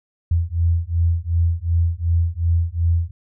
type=beating tone pair; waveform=sine; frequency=83.1 / 85.8 Hz; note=E2 / F2; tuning=+15 / -30 cents; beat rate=2.7 Hz; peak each=-19 dBFS; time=0.31-3.11 s; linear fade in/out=5 ms; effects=none